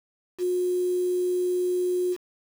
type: tone with quantisation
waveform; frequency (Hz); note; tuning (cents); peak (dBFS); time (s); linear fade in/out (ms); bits
sine; 360.8; F#4; -44; -22; 0.38-2.17; 50; 7
effects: none